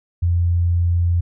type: tone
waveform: sine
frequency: 86.5 Hz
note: F2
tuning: 16 cents flat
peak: -14 dBFS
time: 0.22-1.21 s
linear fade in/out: 10 ms
effects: none